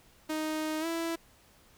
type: tone with pitch glide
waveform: sawtooth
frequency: 311.2 to 331.6 Hz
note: D#4 to E4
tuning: 0 to +10 cents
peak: -27 dBFS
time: 0.29-1.16 s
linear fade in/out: 10 ms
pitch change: +110 cents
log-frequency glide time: 0.8-0.86 s
effects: pink hiss -61 dBFS RMS until 1.77 s